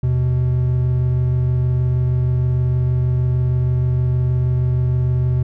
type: tone pair together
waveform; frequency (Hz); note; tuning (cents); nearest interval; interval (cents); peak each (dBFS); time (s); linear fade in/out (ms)
triangle; 79 / 125.4; D#2 / B2; +27 / +27; minor sixth; 800; -20 / -13; 0.03-5.43; 5
effects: none